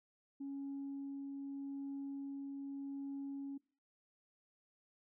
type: tone with tremolo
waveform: sine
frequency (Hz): 277.2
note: C#4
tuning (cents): 0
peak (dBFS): -39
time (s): 0.4-3.58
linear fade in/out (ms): 10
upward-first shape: triangle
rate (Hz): 0.82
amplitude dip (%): 25
effects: noise-tail reverb RT60 0.4 s tail -23 dB re dry + tanh soft clip ceiling -38 dBFS